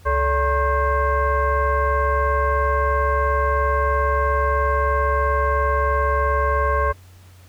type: tone with frequency modulation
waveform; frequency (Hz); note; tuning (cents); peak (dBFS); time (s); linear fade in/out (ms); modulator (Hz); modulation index
sine; 572; D5; -46; -16; 0.05-6.93; 20; 504; 1.7
effects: added 91 Hz sine -44 dBFS peak until 7.48 s + pink hiss -53 dBFS RMS until 7.48 s